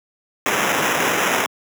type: noise with sample-and-hold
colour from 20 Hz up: white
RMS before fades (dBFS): -19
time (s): 0.46-1.46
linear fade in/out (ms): 0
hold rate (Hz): 4410
effects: high-pass 200 Hz 12 dB/octave